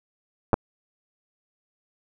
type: clicks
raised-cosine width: 1 ms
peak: -5 dBFS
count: 2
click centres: 0.532 / 0.541 s
effects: none